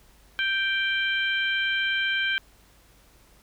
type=harmonic tone with a mistuned harmonic; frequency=784 Hz; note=G5; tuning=in tune; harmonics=2 / 3 / 4 / 5; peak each=-25 / -29 / -29 / -43 dBFS; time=0.39-2.38 s; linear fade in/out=0 ms; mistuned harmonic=5; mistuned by=+16 cents; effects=added 50 Hz sine -58 dBFS peak until 3.42 s + pink hiss -58 dBFS RMS until 3.42 s